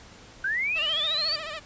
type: linear sweep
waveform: sine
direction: up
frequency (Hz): 1500 to 4677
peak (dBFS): -24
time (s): 0.44-1.36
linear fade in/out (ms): 5
type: tone with vibrato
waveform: 10% pulse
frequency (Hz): 620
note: D#5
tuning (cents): -6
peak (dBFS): -25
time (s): 0.75-1.6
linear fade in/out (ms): 20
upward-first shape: sine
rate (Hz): 14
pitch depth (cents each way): 93
effects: pink hiss -49 dBFS RMS until 1.65 s + resampled to 16000 Hz